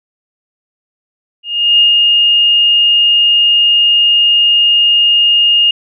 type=tone with ADSR envelope; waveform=sine; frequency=2840 Hz; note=F7; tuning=28 cents sharp; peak=-4 dBFS; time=1.43-5.71 s; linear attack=360 ms; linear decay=130 ms; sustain=-2 dB; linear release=4 ms; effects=none